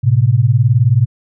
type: beating tone pair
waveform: sine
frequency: 110 / 129 Hz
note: A2 / C3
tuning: 0 / -24 cents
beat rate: 19 Hz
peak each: -11 dBFS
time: 0.03-1.06 s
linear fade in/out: 20 ms
effects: none